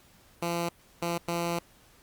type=tone bursts at uneven times; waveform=10% pulse; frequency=170.8 Hz; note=F3; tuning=38 cents flat; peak=-20 dBFS; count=3; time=0.42-0.69 / 1.02-1.18 / 1.28-1.59 s; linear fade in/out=5 ms; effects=pink hiss -59 dBFS RMS until 2.02 s + Opus 48 kbps